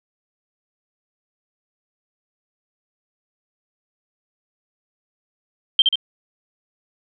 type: tone with echo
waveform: sine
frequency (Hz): 3149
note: G7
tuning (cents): +7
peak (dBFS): -8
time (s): 5.79-5.82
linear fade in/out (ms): 2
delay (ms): 68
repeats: 2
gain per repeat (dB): -4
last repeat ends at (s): 5.956
effects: none